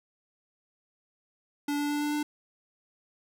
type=tone with pitch steps; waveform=square; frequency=289.5 / 291.3 / 293.2 / 295.1 / 297 Hz; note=D4 / D4 / D4 / D4 / D4; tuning=-25 / -14 / -3 / +8 / +20 cents; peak=-28 dBFS; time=1.68-2.23 s; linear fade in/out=5 ms; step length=110 ms; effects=none